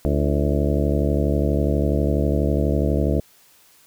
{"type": "harmonic tone with a mistuned harmonic", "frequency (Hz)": 72.2, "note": "D2", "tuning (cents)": -29, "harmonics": [1, 2, 3, 4, 5, 6, 7, 8, 9], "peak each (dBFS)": [-21, -24, -26, -27, -28, -29, -29, -30, -31], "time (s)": [0.05, 3.2], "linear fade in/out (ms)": 0, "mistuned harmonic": 5, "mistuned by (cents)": -100, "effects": ["white hiss -54 dBFS RMS until 3.86 s"]}